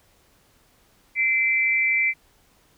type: tone pair together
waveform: sine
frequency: 2064 / 2332 Hz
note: C7 / D7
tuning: -24 / -13 cents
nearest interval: major second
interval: 211 cents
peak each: -21 dBFS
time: 1.15-2.14 s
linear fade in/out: 50 ms
effects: pink hiss -60 dBFS RMS until 2.77 s